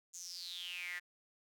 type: tone with high-pass filter sweep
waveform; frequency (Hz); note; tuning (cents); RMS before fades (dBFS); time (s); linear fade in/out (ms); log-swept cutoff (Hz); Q
sawtooth; 177.5; F3; +28; -45; 0.13-1; 20; 6900 to 1800; 9.8
effects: none